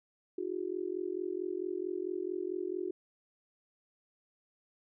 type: tone with amplitude modulation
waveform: sine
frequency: 363.9 Hz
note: F#4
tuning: 29 cents flat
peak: -29 dBFS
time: 0.38-2.91 s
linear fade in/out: 5 ms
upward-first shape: sine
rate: 44.5 Hz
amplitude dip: 100%
effects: none